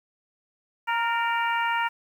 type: harmonic tone with a mistuned harmonic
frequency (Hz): 466.2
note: A#4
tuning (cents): 0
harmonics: 2 / 3 / 4 / 5 / 6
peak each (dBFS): -25 / -29 / -31 / -33 / -35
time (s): 0.87-1.89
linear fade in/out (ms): 20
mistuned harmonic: 4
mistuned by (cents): -30
effects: 9-bit